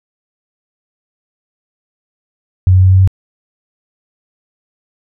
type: tone with pitch steps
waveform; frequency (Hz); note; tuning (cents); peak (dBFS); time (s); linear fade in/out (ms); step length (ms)
sine; 92.5 / 93.09 / 93.68 / 94.28 / 94.88; F#2 / F#2 / F#2 / F#2 / F#2; 0 / +11 / +22 / +33 / +44; -4; 2.67-3.075; 0; 81
effects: none